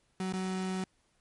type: tone with dropouts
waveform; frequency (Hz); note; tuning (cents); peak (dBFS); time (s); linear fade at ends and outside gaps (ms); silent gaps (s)
35% pulse; 187.3; F#3; +21; -30; 0.2-0.84; 2; 0.325-0.335
effects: pink hiss -72 dBFS RMS until 1.2 s + MP3 48 kbps